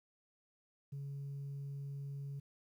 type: tone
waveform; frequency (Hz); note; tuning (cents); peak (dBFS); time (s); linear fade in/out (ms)
sine; 140; C#3; +18; -39; 0.92-2.4; 10
effects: tanh soft clip ceiling -39 dBFS + 12-bit